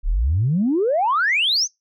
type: exponential sweep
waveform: sine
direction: up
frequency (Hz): 31.79 to 6540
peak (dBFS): -15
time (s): 0.03-1.68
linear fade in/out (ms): 50
effects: noise-tail reverb RT60 0.2 s tail -26 dB re dry + tanh soft clip ceiling -11 dBFS